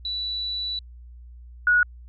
sine tone pair in turn, 3951 / 1458.3 Hz, B7 / F#6, 0 / -26 cents, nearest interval octave + perfect fourth, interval 1726 cents, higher first, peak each -26 / -15 dBFS, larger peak second, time 0.05-0.79 / 1.67-1.83 s, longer first, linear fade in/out 2 ms, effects added 60 Hz sine -41 dBFS peak until 2.08 s

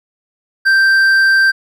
sine tone with hard clipping, 1568 Hz, G6, in tune, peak -9 dBFS, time 0.65-1.52 s, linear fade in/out 20 ms, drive 5 dB, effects none

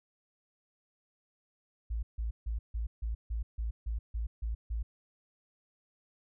sine tone bursts, 55.8 Hz, A1, 25 cents sharp, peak -31 dBFS, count 11, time 1.9-4.83 s, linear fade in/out 10 ms, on 130 ms, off 150 ms, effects none

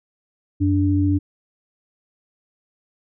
sine tone pair together, 92.5 / 291.5 Hz, F#2 / D4, 0 / -13 cents, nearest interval octave + minor sixth, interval 1987 cents, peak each -18 dBFS, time 0.6-1.19 s, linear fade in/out 20 ms, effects none

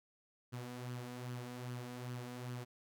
sawtooth tone with flanger, 123.47 Hz, B2, in tune, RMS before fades -45 dBFS, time 0.52-2.65 s, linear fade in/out 20 ms, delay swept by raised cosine 0.64 to 4.24 ms, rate 2.5 Hz, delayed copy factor +0.5, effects none

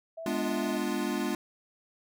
sine tone with vibrato, 649 Hz, E5, 27 cents flat, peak -37 dBFS, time 0.17-0.78 s, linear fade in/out 10 ms, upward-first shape sine, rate 2.9 Hz, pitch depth 29 cents each way
square chord, G# diminished seventh, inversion none, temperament equal, 207.7 / 246.9 / 293.7 / 349.2 Hz, G#3 / B3 / D4 / F4, 0 / 0 / 0 / 0 cents, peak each -35 dBFS, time 0.26-1.35 s, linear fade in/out 2 ms
effects none

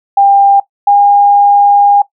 sine tone pair in turn, 797 / 810.9 Hz, G5 / G#5, +28 / -42 cents, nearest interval unison, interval 30 cents, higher second, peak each -3 dBFS, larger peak neither, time 0.17-0.6 / 0.87-2.02 s, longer second, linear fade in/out 5 ms, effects noise-tail reverb RT60 0.1 s tail -17 dB re dry

